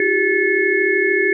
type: tone cluster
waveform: sine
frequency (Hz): 324.4 / 368.3 / 401.5 / 1740 / 2176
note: E4 / F#4 / G4 / A6 / C#7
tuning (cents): -28 / -8 / +41 / -20 / -33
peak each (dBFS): -27 / -20 / -19 / -19 / -20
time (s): 0-1.33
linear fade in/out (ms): 2
effects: none